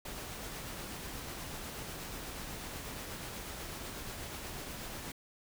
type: noise with tremolo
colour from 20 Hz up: pink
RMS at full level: -42 dBFS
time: 0.05-5.12 s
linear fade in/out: 5 ms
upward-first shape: triangle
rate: 8.2 Hz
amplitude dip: 25%
effects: none